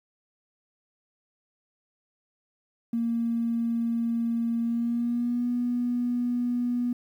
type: tone with pitch glide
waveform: triangle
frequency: 232.2 to 243.3 Hz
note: A#3 to B3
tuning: -7 to -26 cents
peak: -20 dBFS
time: 2.93-6.93 s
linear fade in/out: 5 ms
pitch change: +81 cents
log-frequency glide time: 4.62-5.48 s
effects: tanh soft clip ceiling -22 dBFS + 10-bit